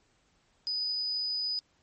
sine tone, 4978 Hz, D#8, in tune, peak -29 dBFS, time 0.67-1.59 s, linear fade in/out 0 ms, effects pink hiss -69 dBFS RMS until 1.82 s + MP3 32 kbps

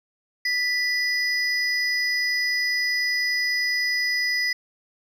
triangle tone pair together, 1975.5 / 4985 Hz, B6 / D#8, 0 / +2 cents, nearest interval octave + major third, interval 1602 cents, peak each -21 / -25 dBFS, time 0.45-4.53 s, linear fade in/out 5 ms, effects none

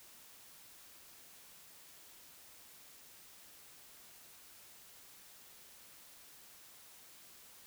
silence, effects white hiss -58 dBFS RMS until 7.66 s

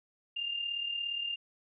sine tone with amplitude modulation, 2803 Hz, F7, 6 cents sharp, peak -30 dBFS, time 0.36-1.36 s, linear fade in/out 10 ms, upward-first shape sine, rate 37.2 Hz, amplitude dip 55%, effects none

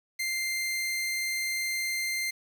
sawtooth tone, 2093 Hz, C7, in tune, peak -25 dBFS, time 0.19-2.31 s, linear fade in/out 10 ms, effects 9-bit

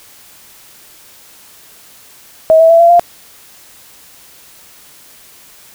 sine tone with pitch steps, 640 / 653.4 / 667.2 / 681.2 / 695.5 Hz, D#5 / E5 / E5 / F5 / F5, +49 / -15 / +21 / -43 / -7 cents, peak -3 dBFS, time 2.5-2.995 s, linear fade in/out 0 ms, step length 99 ms, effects white hiss -41 dBFS RMS until 5.74 s

